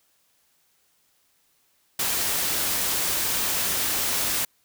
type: noise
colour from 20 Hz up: white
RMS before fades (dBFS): -25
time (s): 1.99-4.45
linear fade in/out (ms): 5
effects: white hiss -66 dBFS RMS until 4.64 s